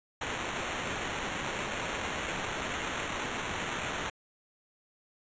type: noise with sample-and-hold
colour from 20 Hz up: white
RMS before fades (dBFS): -35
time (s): 0.21-4.1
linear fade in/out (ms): 5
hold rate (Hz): 4900
effects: resampled to 16000 Hz